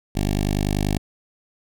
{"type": "tone with notch filter", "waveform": "10% pulse", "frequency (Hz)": 50.2, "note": "G1", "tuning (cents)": 42, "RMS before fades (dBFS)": -22, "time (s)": [0.15, 0.98], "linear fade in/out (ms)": 10, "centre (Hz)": 1300, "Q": 0.89, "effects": []}